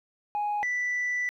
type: tone pair in turn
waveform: sine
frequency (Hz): 830.6 / 1975.5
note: G#5 / B6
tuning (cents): 0 / 0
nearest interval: octave + minor third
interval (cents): 1500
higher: second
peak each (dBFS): -24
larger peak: neither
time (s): 0.35-0.63 / 0.63-1.29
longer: second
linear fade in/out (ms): 0
effects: tanh soft clip ceiling -24 dBFS + 11-bit